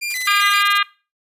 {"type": "tone with vibrato", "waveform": "sawtooth", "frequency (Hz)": 2196, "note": "C#7", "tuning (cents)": -17, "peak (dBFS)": -19, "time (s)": [0.01, 0.62], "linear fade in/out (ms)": 20, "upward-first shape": "square", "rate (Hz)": 3.8, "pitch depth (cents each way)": 150}
{"type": "noise bursts", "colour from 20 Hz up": "blue", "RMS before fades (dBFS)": -28, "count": 14, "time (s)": [0.1, 0.779], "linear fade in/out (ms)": 5, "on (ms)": 29, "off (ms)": 21}
{"type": "harmonic tone", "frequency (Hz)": 404.7, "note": "G#4", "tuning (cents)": -45, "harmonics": [3, 4, 5, 6, 7, 8, 9, 10], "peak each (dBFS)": [-18, -20, -22, -24, -25, -26, -27, -28], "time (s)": [0.27, 0.83], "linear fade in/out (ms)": 5}
{"effects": ["noise-tail reverb RT60 0.3 s tail -19 dB re dry", "resampled to 32000 Hz"]}